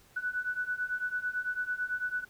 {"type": "beating tone pair", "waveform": "sine", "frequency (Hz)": [1480, 1489], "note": ["F#6", "F#6"], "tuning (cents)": [0, 11], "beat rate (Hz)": 9, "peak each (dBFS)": [-35, -33], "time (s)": [0.16, 2.25], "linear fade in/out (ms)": 10, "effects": ["pink hiss -61 dBFS RMS until 2.29 s"]}